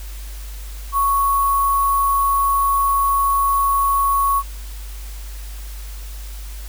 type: tone with sample-and-hold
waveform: sine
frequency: 1108.7 Hz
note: C#6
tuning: in tune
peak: -14 dBFS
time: 0.92-4.43 s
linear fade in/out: 50 ms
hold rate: 11025 Hz
effects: added 50 Hz sine -29 dBFS peak until 6.68 s + white hiss -41 dBFS RMS until 6.68 s